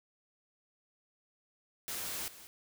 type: noise with echo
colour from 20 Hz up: white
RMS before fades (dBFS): -39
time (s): 1.88-2.28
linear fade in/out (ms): 0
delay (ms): 190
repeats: 1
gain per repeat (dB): -14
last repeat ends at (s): 2.47
effects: none